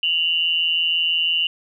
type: tone pair together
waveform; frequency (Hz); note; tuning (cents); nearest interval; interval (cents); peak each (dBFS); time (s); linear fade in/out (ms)
sine; 2794 / 2960; F7 / F#7; 0 / 0; minor second; 100; -20; 0.03-1.47; 2
effects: none